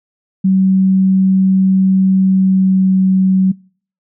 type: tone with pitch glide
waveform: sine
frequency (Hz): 190 to 188.8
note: F#3 to F#3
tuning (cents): +46 to +35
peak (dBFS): -8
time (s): 0.44-3.52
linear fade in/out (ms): 10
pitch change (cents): -11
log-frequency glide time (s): 2.18-2.95
effects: noise-tail reverb RT60 0.5 s tail -26 dB re dry